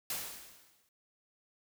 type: noise with exponential decay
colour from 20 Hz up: white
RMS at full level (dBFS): -35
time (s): 0.1-0.89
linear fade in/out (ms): 2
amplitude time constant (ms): 170
effects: none